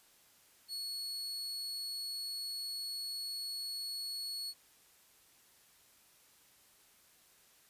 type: tone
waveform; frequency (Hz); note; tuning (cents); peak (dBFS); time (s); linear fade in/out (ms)
40% pulse; 4374; C#8; -24; -37; 0.68-4.54; 50
effects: white hiss -65 dBFS RMS until 7.69 s + resampled to 32000 Hz